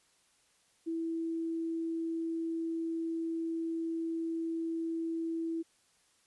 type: tone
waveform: sine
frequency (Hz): 328.9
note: E4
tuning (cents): -4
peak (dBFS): -32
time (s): 0.86-5.63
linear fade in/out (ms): 20
effects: white hiss -69 dBFS RMS until 6.26 s + resampled to 24000 Hz